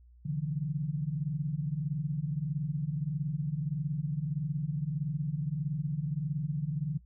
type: tone cluster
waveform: sine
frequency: 132.6 / 148.1 / 169.7 Hz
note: C3 / D3 / F3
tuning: +23 / +15 / -49 cents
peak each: -39 / -31 / -37 dBFS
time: 0.25-6.98 s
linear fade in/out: 10 ms
effects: noise-tail reverb RT60 0.1 s tail -19 dB re dry + added 60 Hz sine -54 dBFS peak until 7.05 s